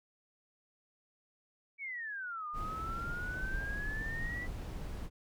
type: exponential two-way sweep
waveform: sine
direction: down then up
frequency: 2288 to 1202 to 1985 Hz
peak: -38 dBFS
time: 1.78-4.48 s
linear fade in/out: 50 ms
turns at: 2.48 s
type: noise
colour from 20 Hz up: brown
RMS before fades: -40 dBFS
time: 2.53-5.1 s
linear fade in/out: 50 ms
effects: none